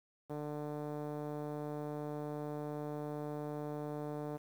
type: tone with low-pass filter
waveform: 5% pulse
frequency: 148.7 Hz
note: D3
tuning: 22 cents sharp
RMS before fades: -41 dBFS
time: 0.29-4.38 s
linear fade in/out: 20 ms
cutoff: 530 Hz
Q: 0.97
effects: 10-bit